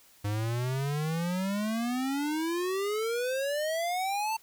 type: exponential sweep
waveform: square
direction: up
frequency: 101.2 to 904 Hz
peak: -29 dBFS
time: 0.24-4.37 s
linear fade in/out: 10 ms
effects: white hiss -59 dBFS RMS until 4.42 s